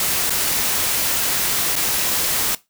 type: noise with dropouts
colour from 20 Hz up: white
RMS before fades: -20 dBFS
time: 0-2.55 s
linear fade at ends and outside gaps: 2 ms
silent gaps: 0.297-0.304 / 1.756-1.762 s
effects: noise-tail reverb RT60 0.2 s tail -18 dB re dry